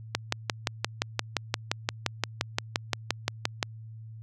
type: click train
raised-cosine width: 0.2 ms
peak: -7 dBFS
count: 21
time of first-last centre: 0.15-3.628 s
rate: 5.75 Hz
effects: added 111 Hz sine -41 dBFS peak until 4.22 s